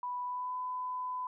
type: tone with pitch glide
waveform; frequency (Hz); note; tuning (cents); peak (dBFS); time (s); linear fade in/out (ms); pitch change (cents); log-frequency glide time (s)
sine; 987.8 to 1004.5; B5 to B5; 0 to +29; -34; 0.03-1.27; 2; +29; 0.24-0.55
effects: none